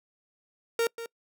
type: tone with echo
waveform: 45% pulse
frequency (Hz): 462.5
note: A#4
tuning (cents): -14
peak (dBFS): -23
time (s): 0.79-0.87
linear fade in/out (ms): 2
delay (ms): 190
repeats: 1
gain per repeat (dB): -12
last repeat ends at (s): 1.06
effects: noise-tail reverb RT60 0.1 s tail -25 dB re dry